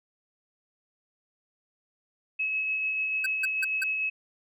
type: tone with tremolo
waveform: sine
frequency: 2575 Hz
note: E7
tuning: 41 cents flat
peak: -25 dBFS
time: 2.39-4.1 s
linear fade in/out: 10 ms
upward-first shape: sine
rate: 6.8 Hz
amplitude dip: 25%
type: tone bursts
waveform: square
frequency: 1547 Hz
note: G6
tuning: 23 cents flat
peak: -27 dBFS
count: 4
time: 3.24-3.838 s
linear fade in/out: 5 ms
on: 22 ms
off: 170 ms
effects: none